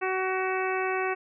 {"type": "harmonic tone", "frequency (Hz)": 375.8, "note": "F#4", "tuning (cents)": 27, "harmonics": [1, 2, 3, 4, 5, 6, 7], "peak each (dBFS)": [-29, -32, -34, -35, -36, -37, -37], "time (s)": [0.01, 1.15], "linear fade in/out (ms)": 20, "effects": []}